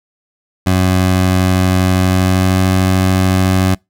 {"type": "tone with pitch glide", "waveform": "20% pulse", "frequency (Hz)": [92.5, 93.63], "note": ["F#2", "F#2"], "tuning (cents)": [0, 21], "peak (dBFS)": -5, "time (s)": [0.66, 3.75], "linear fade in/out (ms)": 10, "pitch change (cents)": 21, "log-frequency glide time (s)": [1.99, 2.66], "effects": ["noise-tail reverb RT60 0.2 s tail -26 dB re dry"]}